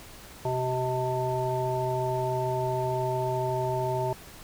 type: harmonic tone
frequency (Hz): 127.6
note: C3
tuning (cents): -43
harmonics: 1 / 3 / 5 / 7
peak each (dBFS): -31 / -31 / -31 / -31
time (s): 0.45-4.13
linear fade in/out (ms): 2
effects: pink hiss -47 dBFS RMS until 4.43 s